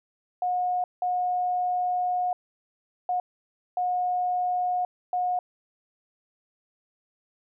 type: tone bursts at uneven times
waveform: sine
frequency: 723 Hz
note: F#5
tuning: 40 cents flat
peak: -23 dBFS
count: 5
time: 0.42-0.84 / 1.02-2.33 / 3.09-3.2 / 3.77-4.85 / 5.13-5.39 s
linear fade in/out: 2 ms
effects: none